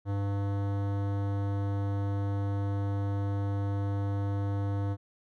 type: tone with hard clipping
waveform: sine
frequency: 99.9 Hz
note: G2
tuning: 33 cents sharp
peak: -30 dBFS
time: 0.05-4.97 s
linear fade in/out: 50 ms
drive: 18 dB
effects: none